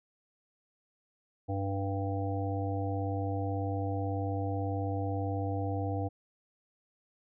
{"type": "harmonic tone", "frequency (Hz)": 98.2, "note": "G2", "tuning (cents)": 4, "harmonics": [1, 3, 5, 7, 8], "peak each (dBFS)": [-32, -37, -39, -40, -41], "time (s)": [1.48, 6.09], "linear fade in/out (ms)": 20, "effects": []}